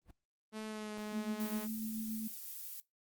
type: noise with exponential growth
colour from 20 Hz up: brown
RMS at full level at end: -48 dBFS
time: 0.02-0.11 s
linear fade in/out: 5 ms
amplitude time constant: 18 ms
type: tone with pitch glide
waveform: sawtooth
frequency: 217 to 211.9 Hz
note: A3 to G#3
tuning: -24 to +35 cents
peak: -36 dBFS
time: 0.52-1.68 s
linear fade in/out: 50 ms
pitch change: -41 cents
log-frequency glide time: 0.66-0.92 s
type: tone with tremolo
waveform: sine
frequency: 220 Hz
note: A3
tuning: in tune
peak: -37 dBFS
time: 1.12-2.28 s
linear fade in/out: 10 ms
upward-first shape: sine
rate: 7.2 Hz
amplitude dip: 25%
type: noise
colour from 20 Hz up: violet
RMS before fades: -46 dBFS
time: 1.4-2.8 s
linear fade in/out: 0 ms
effects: noise-tail reverb RT60 0.2 s tail -22 dB re dry + Opus 32 kbps